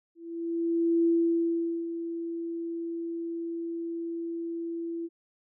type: tone with ADSR envelope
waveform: sine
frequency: 335.2 Hz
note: E4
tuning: 29 cents sharp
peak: -20 dBFS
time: 0.15-5.09 s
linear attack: 910 ms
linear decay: 800 ms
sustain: -11 dB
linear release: 39 ms
effects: none